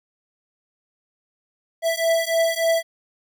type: beating tone pair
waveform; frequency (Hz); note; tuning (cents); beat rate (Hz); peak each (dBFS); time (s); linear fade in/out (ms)
square; 659 / 662.4; E5 / E5; -1 / +8; 3.4; -22; 1.82-2.83; 50
effects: none